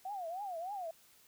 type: tone with vibrato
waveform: sine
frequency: 734 Hz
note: F#5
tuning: 14 cents flat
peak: -38 dBFS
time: 0.05-0.91 s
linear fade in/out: 5 ms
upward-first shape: triangle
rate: 3.3 Hz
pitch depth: 240 cents each way
effects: white hiss -64 dBFS RMS until 1.27 s